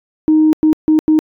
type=tone bursts at uneven times; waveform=sine; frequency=311.1 Hz; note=D#4; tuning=in tune; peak=-6 dBFS; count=4; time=0.28-0.53 / 0.63-0.73 / 0.88-0.99 / 1.08-1.19 s; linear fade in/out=0 ms; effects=tanh soft clip ceiling -3 dBFS